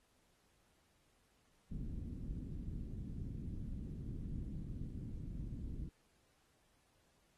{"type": "low-pass noise", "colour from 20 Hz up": "pink", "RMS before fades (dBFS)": -44, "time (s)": [1.71, 5.89], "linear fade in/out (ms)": 5, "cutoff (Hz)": 260, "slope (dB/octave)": 24, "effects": ["pink hiss -75 dBFS RMS until 7.37 s", "AAC 32 kbps"]}